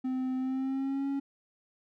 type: tone with pitch glide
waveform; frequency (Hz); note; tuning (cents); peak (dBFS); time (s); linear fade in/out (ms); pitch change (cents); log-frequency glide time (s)
triangle; 258.2 to 276.7; C4 to C#4; -23 to -3; -27; 0.04-1.2; 10; +120; 0.37-1.08
effects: none